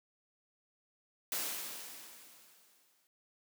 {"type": "noise with exponential decay", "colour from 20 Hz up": "white", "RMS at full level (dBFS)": -35, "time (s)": [1.32, 3.07], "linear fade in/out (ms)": 1, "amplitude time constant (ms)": 380, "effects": ["high-pass 200 Hz 12 dB/octave"]}